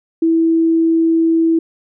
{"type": "tone", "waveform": "sine", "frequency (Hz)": 327.8, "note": "E4", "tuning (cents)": -10, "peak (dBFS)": -10, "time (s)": [0.22, 1.59], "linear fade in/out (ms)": 5, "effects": []}